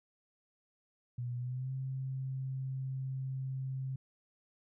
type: tone with pitch glide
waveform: sine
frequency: 122.1 to 132.38 Hz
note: B2 to C3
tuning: -19 to +21 cents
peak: -35 dBFS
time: 1.18-3.96 s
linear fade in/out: 5 ms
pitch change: +140 cents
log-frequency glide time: 1.37-1.72 s
effects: none